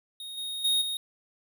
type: tone with level steps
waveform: square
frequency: 3729 Hz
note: A#7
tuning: in tune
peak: -38 / -33 / -23 / -30 dBFS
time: 0.2-0.97 s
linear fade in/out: 2 ms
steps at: 0.37 / 0.64 / 0.81 s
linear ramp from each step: 10 ms
effects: none